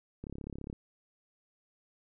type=click train; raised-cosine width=3 ms; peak=-28 dBFS; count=18; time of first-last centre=0.24-0.729 s; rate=34.8 Hz; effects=none